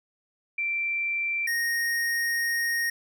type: tone pair in turn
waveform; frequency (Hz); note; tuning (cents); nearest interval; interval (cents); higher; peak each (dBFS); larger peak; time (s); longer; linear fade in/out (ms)
sine / square; 2349 / 1861.9; D7 / A#6; 0 / -3; major third; 403; first; -25; neither; 0.58-1.47 / 1.47-2.9; second; 5
effects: none